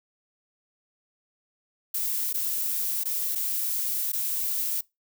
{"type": "noise with dropouts", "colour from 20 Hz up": "violet", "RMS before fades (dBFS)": -28, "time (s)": [1.94, 4.81], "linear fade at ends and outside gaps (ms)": 5, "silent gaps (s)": [[2.33, 2.341], [3.037, 3.054], [3.351, 3.355], [4.12, 4.131]], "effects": ["noise-tail reverb RT60 0.2 s tail -23 dB re dry"]}